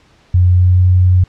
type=tone with pitch glide; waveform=sine; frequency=89.7 to 91.16 Hz; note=F2 to F#2; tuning=+47 to -25 cents; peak=-6 dBFS; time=0.34-1.24 s; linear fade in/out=5 ms; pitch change=+28 cents; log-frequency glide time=0.48-0.82 s; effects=pink hiss -50 dBFS RMS until 1.28 s + low-pass 5000 Hz 12 dB/octave